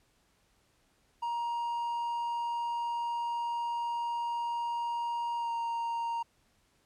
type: tone with pitch glide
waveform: triangle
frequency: 942 to 930.6 Hz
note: A#5 to A#5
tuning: +18 to -3 cents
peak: -29 dBFS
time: 1.22-6.23 s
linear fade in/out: 10 ms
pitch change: -21 cents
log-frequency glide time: 5.37-5.51 s
effects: pink hiss -70 dBFS RMS until 6.85 s + low-pass 11000 Hz 12 dB/octave